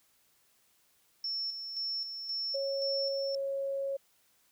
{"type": "tone with tremolo", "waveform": "sine", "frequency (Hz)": 5400, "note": "E8", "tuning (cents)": 41, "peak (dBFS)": -32, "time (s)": [1.24, 3.35], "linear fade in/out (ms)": 2, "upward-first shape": "square", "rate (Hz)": 1.9, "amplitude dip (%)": 50}
{"type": "tone", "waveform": "sine", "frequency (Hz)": 549, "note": "C#5", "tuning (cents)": -17, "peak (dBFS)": -31, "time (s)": [2.54, 3.97], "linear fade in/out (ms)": 10}
{"effects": ["white hiss -69 dBFS RMS until 4.51 s"]}